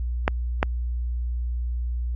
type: clicks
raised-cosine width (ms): 0.5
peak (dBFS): -4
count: 2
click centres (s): 0.279 / 0.629
effects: added 60 Hz sine -24 dBFS peak until 2.15 s + AAC 48 kbps